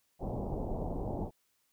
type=low-pass noise; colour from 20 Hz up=pink; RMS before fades=-36 dBFS; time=0.19-1.31 s; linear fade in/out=50 ms; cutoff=860 Hz; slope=48 dB/octave; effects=white hiss -75 dBFS RMS until 1.72 s